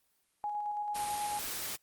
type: tone with tremolo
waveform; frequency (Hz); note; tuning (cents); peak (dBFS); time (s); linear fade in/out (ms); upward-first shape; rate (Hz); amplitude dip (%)
sine; 832; G#5; +3; -32; 0.44-1.39; 0; square; 9.1; 25
type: noise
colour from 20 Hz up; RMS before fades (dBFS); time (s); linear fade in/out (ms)
white; -38; 0.94-1.77; 20
effects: white hiss -74 dBFS RMS until 1.82 s + Opus 32 kbps